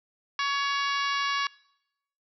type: harmonic tone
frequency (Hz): 561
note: C#5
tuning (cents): +21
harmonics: 2 / 3 / 4 / 5 / 6 / 7 / 8 / 9 / 10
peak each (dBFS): -28 / -32 / -34 / -36 / -38 / -39 / -40 / -41 / -42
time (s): 0.39-1.47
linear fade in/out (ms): 2
effects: noise-tail reverb RT60 0.8 s tail -23 dB re dry